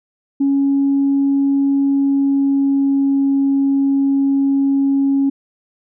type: tone with pitch glide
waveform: sine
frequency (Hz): 277.2 to 275.3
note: C#4 to C#4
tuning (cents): 0 to -12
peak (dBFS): -11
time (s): 0.4-5.3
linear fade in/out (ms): 10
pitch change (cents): -12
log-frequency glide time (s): 1.83-3.32
effects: tanh soft clip ceiling -8 dBFS